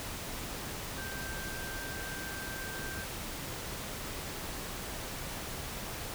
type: tone in noise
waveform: sine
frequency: 1568 Hz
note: G6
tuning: in tune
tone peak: -42 dBFS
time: 0.98-3.04 s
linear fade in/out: 0 ms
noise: pink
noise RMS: -40 dBFS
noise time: 0-6.14 s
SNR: -5 dB
effects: none